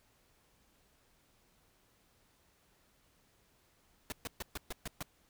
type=noise bursts; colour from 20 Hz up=pink; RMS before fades=-40 dBFS; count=7; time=4.1-5.027 s; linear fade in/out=0 ms; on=21 ms; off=130 ms; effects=pink hiss -70 dBFS RMS until 5.29 s